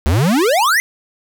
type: exponential sweep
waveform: square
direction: up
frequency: 68 to 2093 Hz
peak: -12 dBFS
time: 0.06-0.8 s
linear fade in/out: 0 ms
effects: none